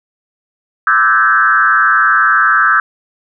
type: tone with frequency modulation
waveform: sine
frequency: 1426 Hz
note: F6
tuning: 36 cents sharp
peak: -7 dBFS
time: 0.87-2.8 s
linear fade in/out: 2 ms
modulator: 120 Hz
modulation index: 2
effects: none